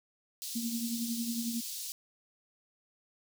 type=high-pass noise; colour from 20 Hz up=pink; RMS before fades=-40 dBFS; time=0.42-1.92 s; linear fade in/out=0 ms; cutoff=4000 Hz; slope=24 dB/octave
type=tone with tremolo; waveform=sine; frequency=232.8 Hz; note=A#3; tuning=2 cents flat; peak=-30 dBFS; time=0.55-1.61 s; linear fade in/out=10 ms; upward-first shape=triangle; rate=11 Hz; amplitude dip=65%
effects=none